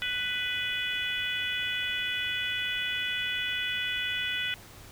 harmonic tone with a mistuned harmonic, 496.5 Hz, B4, 9 cents sharp, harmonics 3 / 4 / 5 / 6 / 7, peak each -35 / -35 / -35 / -35 / -35 dBFS, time 0.02-4.54 s, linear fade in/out 0 ms, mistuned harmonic 7, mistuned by -40 cents, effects added 100 Hz sine -55 dBFS peak until 4.91 s + pink hiss -50 dBFS RMS until 4.91 s

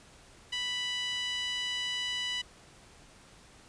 5% pulse tone with band-pass filter, 987.8 Hz, B5, in tune, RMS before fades -34 dBFS, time 0.52-2.42 s, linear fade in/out 10 ms, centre 2600 Hz, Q 4.3, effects pink hiss -56 dBFS RMS until 3.68 s + resampled to 22050 Hz

